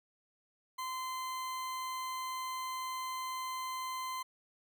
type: tone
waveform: 40% pulse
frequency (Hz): 1033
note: C6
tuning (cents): -22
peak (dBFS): -36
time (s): 0.78-4.23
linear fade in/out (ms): 10
effects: none